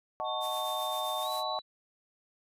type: chord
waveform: sine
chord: D# half-diminished seventh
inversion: none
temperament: equal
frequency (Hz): 622.3 / 740 / 880 / 1108.7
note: D#5 / F#5 / A5 / C#6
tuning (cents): 0 / 0 / 0 / 0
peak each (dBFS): -37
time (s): 0.2-1.59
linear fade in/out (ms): 0
type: tone with pitch glide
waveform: sine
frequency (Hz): 3600 to 3949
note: A7 to B7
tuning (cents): +39 to -1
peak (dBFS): -37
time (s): 0.24-1.62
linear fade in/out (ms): 50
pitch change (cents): +160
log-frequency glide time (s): 1.22-1.29
type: noise with tremolo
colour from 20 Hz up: blue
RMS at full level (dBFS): -41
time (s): 0.4-1.44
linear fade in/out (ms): 50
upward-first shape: triangle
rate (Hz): 7.6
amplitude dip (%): 45
effects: resampled to 32000 Hz